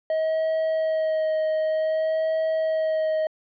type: tone with vibrato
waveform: triangle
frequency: 633 Hz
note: D#5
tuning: 30 cents sharp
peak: -19 dBFS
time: 0.1-3.27 s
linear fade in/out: 2 ms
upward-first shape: sine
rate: 0.54 Hz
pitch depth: 16 cents each way
effects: resampled to 11025 Hz